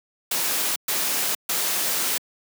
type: noise bursts at uneven times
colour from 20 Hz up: white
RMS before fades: -24 dBFS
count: 3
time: 0.31-0.76 / 0.88-1.35 / 1.49-2.18 s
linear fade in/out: 5 ms
effects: high-pass 200 Hz 12 dB/octave